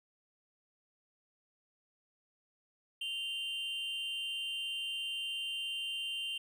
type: tone pair together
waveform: triangle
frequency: 2794 / 3111 Hz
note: F7 / G7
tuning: 0 / -14 cents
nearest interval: major second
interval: 186 cents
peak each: -37 / -37 dBFS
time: 3.01-6.38 s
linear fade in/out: 5 ms
effects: none